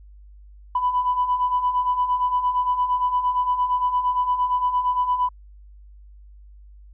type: beating tone pair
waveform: sine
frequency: 987.8 / 996.5 Hz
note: B5 / B5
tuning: 0 / +15 cents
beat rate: 8.7 Hz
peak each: -25 / -19 dBFS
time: 0.75-5.29 s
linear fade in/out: 5 ms
effects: tanh soft clip ceiling -12 dBFS + added 50 Hz sine -43 dBFS peak until 6.93 s